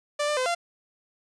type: tone with pitch steps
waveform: sawtooth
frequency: 588 / 596 / 512 / 690 Hz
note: D5 / D5 / C5 / F5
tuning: +2 / +25 / -38 / -21 cents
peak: -20 dBFS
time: 0.19-0.55 s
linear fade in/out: 10 ms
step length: 90 ms
effects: resampled to 22050 Hz

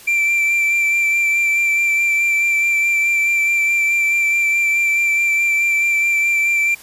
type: tone with vibrato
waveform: triangle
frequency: 2349 Hz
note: D7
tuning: in tune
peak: -12 dBFS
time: 0.07-6.75 s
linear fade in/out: 10 ms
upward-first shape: sine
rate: 4.7 Hz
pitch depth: 18 cents each way
effects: white hiss -41 dBFS RMS until 6.82 s + resampled to 32000 Hz

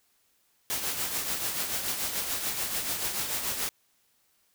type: noise with tremolo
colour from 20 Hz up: white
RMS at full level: -29 dBFS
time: 0.7-3.69 s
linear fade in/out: 0 ms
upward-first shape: triangle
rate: 6.9 Hz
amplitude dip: 55%
effects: white hiss -69 dBFS RMS until 4.54 s

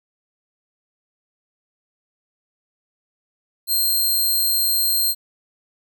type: tone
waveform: 5% pulse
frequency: 4186 Hz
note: C8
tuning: in tune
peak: -10 dBFS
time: 3.67-5.15 s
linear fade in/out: 50 ms
effects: none

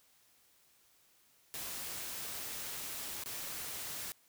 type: noise with dropouts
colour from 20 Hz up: white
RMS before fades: -42 dBFS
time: 1.54-4.12 s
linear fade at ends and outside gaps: 0 ms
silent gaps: 3.237-3.259 s
effects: white hiss -68 dBFS RMS until 4.28 s

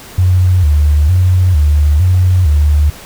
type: tone with vibrato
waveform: sine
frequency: 82.41 Hz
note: E2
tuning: in tune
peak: -6 dBFS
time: 0.18-2.9 s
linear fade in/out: 5 ms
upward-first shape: square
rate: 1.1 Hz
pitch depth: 180 cents each way
effects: pink hiss -33 dBFS RMS until 3.05 s

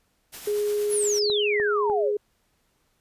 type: noise with tremolo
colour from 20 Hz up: white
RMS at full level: -38 dBFS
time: 0.32-1.2 s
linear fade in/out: 20 ms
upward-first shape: triangle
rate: 8.5 Hz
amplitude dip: 40%
type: tone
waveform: sine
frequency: 415.3 Hz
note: G#4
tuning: in tune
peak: -22 dBFS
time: 0.47-2.17 s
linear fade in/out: 5 ms
type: exponential sweep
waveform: sine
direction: down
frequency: 11610 to 474.9 Hz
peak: -24 dBFS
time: 0.89-2.13 s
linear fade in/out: 50 ms
type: click train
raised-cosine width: 1 ms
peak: -22 dBFS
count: 3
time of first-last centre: 1.3-1.899 s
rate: 3.34 Hz
effects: pink hiss -69 dBFS RMS until 3 s + resampled to 32000 Hz

